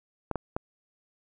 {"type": "clicks", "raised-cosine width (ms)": 1, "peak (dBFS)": -15, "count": 3, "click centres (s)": [0.313, 0.357, 0.565], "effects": []}